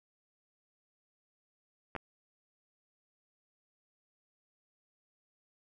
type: clicks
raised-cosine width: 0.5 ms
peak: -23 dBFS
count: 2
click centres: 1.952 / 1.963 s
effects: none